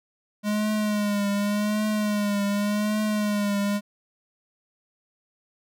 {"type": "tone with vibrato", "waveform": "square", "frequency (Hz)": 207.6, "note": "G#3", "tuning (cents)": 0, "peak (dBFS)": -23, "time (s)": [0.43, 3.81], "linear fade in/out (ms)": 50, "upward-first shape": "triangle", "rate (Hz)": 0.87, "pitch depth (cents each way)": 56, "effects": []}